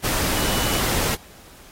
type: tone in noise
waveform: sine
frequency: 2960 Hz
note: F#7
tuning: in tune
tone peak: -32 dBFS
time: 0.35-0.81 s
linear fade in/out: 20 ms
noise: pink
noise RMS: -23 dBFS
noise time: 0.03-1.16 s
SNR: -12 dB
effects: pink hiss -47 dBFS RMS until 1.71 s + AAC 48 kbps